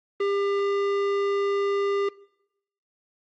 sine tone with tanh clipping, 400 Hz, G4, 35 cents sharp, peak -24 dBFS, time 0.2-2.09 s, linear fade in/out 5 ms, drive 16 dB, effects noise-tail reverb RT60 0.8 s tail -22 dB re dry + Opus 24 kbps

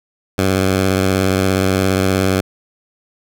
10% pulse tone with vibrato, 95 Hz, F#2, 46 cents sharp, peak -5 dBFS, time 0.38-2.41 s, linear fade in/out 5 ms, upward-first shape sine, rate 17 Hz, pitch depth 34 cents each way, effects none

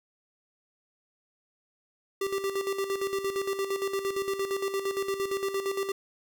square tone with tremolo, 392 Hz, G4, in tune, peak -27 dBFS, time 2.21-5.92 s, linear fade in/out 5 ms, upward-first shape square, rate 8.7 Hz, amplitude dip 60%, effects none

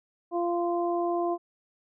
harmonic tone, 345.9 Hz, F4, 17 cents flat, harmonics 1 / 2 / 3, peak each -27 / -29 / -35 dBFS, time 0.31-1.38 s, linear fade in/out 50 ms, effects none

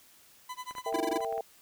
40% pulse tone with tremolo, 1004 Hz, B5, 28 cents sharp, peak -35 dBFS, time 0.49-1.25 s, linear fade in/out 5 ms, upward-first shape sine, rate 11 Hz, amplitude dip 100%
clicks, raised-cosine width 0.5 ms, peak -31 dBFS, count 12, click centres 0.71 / 0.752 / 0.783 / 0.927 / 0.959 / 1.001 / 1.112 / 1.159 / 1.206 / 1.248 / 1.326 / 1.379 s
sine chord, E diminished, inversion second, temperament equal with one note detuned, 456 / 659.3 / 784 Hz, Bb4 / E5 / G5, -38 / 0 / 0 cents, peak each -35 dBFS, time 0.86-1.41 s, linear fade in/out 2 ms
square tone bursts, 329.6 Hz, E4, in tune, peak -28 dBFS, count 6, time 0.94-1.177 s, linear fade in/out 5 ms, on 22 ms, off 21 ms
effects white hiss -59 dBFS RMS until 1.61 s

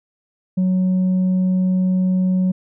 sine tone with tanh clipping, 185 Hz, F#3, in tune, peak -15 dBFS, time 0.57-2.52 s, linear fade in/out 10 ms, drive 2 dB, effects none

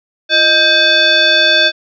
sine tone with frequency modulation, 2545 Hz, D#7, 39 cents sharp, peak -7 dBFS, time 0.29-1.72 s, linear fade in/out 50 ms, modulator 962 Hz, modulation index 1.9, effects none

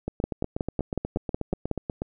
two click trains, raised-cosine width 2 ms, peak -12 / -15 dBFS, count 9 / 17, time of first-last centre 0.24-1.713 / 0.08-2.019 s, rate 5.43 / 8.25 Hz, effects none

